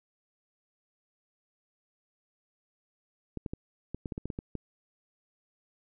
clicks, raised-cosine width 3 ms, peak -22 dBFS, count 11, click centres 3.373 / 3.462 / 3.535 / 3.946 / 4.058 / 4.122 / 4.179 / 4.256 / 4.302 / 4.389 / 4.553 s, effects none

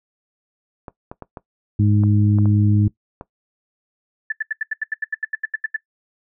clicks, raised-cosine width 1 ms, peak -19 dBFS, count 8, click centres 0.882 / 1.115 / 1.223 / 1.372 / 2.036 / 2.386 / 2.457 / 3.211 s
harmonic tone, 103.83 Hz, G#2, in tune, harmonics 1 / 2 / 3, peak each -14 / -20 / -24 dBFS, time 1.79-2.88 s, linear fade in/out 5 ms
sine tone bursts, 1747 Hz, A6, 13 cents flat, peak -18 dBFS, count 15, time 4.3-5.763 s, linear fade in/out 5 ms, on 21 ms, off 82 ms
effects noise-tail reverb RT60 0.1 s tail -18 dB re dry

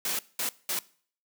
white noise bursts at uneven times, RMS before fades -30 dBFS, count 3, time 0.05-0.19 / 0.39-0.49 / 0.69-0.79 s, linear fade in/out 2 ms, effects noise-tail reverb RT60 0.5 s tail -21 dB re dry + high-pass 200 Hz 12 dB/octave

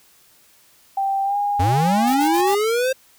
sine tone with pitch glide, 784 to 815.9 Hz, G5 to G#5, 0 to -31 cents, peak -18 dBFS, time 0.97-2.55 s, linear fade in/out 5 ms, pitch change +69 cents, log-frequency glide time 1.24-1.37 s
square linear sweep, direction up, 82.41 to 532 Hz, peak -18 dBFS, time 1.59-2.93 s, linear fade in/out 10 ms
white noise bursts, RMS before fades -32 dBFS, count 4, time 2.07-2.547 s, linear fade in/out 5 ms, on 78 ms, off 55 ms
effects white hiss -54 dBFS RMS until 3.18 s

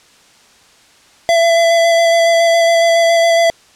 square tone with vibrato, 671 Hz, E5, 31 cents sharp, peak -9 dBFS, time 1.29-3.5 s, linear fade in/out 0 ms, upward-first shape square, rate 7.2 Hz, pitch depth 11 cents each way, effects white hiss -47 dBFS RMS until 3.75 s + low-pass 7000 Hz 12 dB/octave

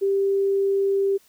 sine tone, 393.6 Hz, G4, 7 cents sharp, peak -18 dBFS, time 0.01-1.18 s, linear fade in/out 20 ms, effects white hiss -58 dBFS RMS until 1.28 s

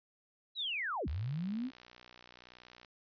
sine linear two-way sweep, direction down then up, 4027 to 64.3 to 270 Hz, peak -34 dBFS, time 0.55-1.71 s, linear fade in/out 50 ms, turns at 1.08 s
click train, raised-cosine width 0.2 ms, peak -36 dBFS, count 109, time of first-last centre 1.08-2.848 s, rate 61.1 Hz
effects resampled to 11025 Hz

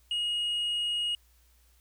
sine tone with tanh clipping, 2880 Hz, F#7, 47 cents flat, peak -28 dBFS, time 0.11-1.15 s, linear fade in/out 2 ms, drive 2 dB, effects added 60 Hz sine -61 dBFS peak until 1.8 s + white hiss -67 dBFS RMS until 1.8 s

